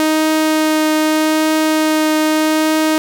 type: tone with vibrato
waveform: sawtooth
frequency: 311.6 Hz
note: D#4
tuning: 3 cents sharp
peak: -8 dBFS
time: 0-2.98 s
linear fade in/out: 0 ms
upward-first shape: triangle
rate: 0.81 Hz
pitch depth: 10 cents each way
effects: none